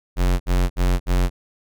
square tone bursts, 45.05 Hz, F#1, 45 cents flat, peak -16 dBFS, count 4, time 0.16-1.3 s, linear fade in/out 50 ms, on 240 ms, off 60 ms, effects none

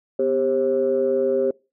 sine tone cluster, 250.3 / 397.1 / 535 Hz, B3 / G4 / C5, +23 / +22 / +38 cents, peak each -28 / -20 / -20 dBFS, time 0.19-1.51 s, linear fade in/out 5 ms, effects noise-tail reverb RT60 0.3 s tail -25 dB re dry + tanh soft clip ceiling -10 dBFS

